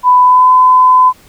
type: tone with pitch glide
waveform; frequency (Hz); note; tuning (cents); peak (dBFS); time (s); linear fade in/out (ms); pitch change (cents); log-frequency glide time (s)
sine; 997 to 1013.8; B5 to B5; +16 to +45; -3; 0.03-1.13; 50; +29; 0.22-0.49
effects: pink hiss -44 dBFS RMS until 1.28 s